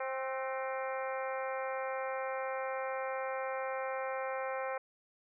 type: harmonic tone with a mistuned harmonic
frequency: 264.1 Hz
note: C4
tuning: 16 cents sharp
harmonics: 2 / 3 / 4 / 5 / 6 / 7 / 8 / 9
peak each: -37 / -41 / -43 / -45 / -47 / -48 / -49 / -50 dBFS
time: 0-4.78 s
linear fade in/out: 5 ms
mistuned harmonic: 6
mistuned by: -51 cents
effects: none